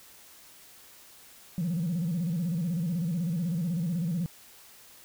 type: tone with vibrato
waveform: sine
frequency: 170.1 Hz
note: F3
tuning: 45 cents flat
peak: -25 dBFS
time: 1.58-4.26 s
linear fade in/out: 0 ms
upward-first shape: square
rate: 16 Hz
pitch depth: 120 cents each way
effects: tanh soft clip ceiling -24 dBFS + white hiss -53 dBFS RMS until 5.04 s